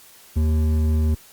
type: tone with hard clipping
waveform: sine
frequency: 77.78 Hz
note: D#2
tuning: in tune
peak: -18 dBFS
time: 0.36-1.15 s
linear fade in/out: 10 ms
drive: 9 dB
effects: white hiss -48 dBFS RMS until 1.32 s + Opus 48 kbps